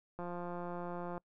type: click train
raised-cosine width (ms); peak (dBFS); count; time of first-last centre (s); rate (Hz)
1; -29; 174; 0.19-1.179; 175
effects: noise-tail reverb RT60 0.1 s tail -26 dB re dry